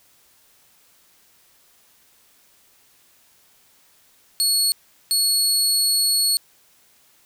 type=tone bursts at uneven times; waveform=25% pulse; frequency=4364 Hz; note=C#8; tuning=28 cents flat; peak=-12 dBFS; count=2; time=4.4-4.72 / 5.11-6.37 s; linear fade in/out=0 ms; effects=white hiss -57 dBFS RMS until 7.25 s